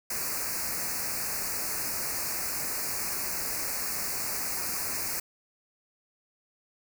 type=band-stop noise; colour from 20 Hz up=white; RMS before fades=-32 dBFS; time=0.1-5.2 s; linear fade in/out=5 ms; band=2600 to 4300 Hz; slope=96 dB/octave; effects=none